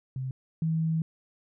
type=tone pair in turn; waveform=sine; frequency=130.81 / 161.27 Hz; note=C3 / E3; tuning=0 / -38 cents; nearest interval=major third; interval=362 cents; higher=second; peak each=-30 / -24 dBFS; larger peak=second; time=0.16-0.31 / 0.62-1.02 s; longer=second; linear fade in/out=2 ms; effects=none